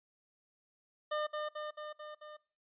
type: tone with echo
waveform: 25% pulse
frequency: 604 Hz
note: D5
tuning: 48 cents sharp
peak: -29 dBFS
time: 1.11-1.27 s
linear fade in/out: 10 ms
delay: 220 ms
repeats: 5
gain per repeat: -3 dB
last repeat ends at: 2.37 s
effects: noise-tail reverb RT60 0.4 s tail -21 dB re dry + resampled to 8000 Hz